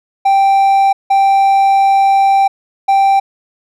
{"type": "tone bursts at uneven times", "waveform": "triangle", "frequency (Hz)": 784, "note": "G5", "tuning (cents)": 0, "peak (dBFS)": -5, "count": 3, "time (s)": [[0.25, 0.93], [1.1, 2.48], [2.88, 3.2]], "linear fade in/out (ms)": 10, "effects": []}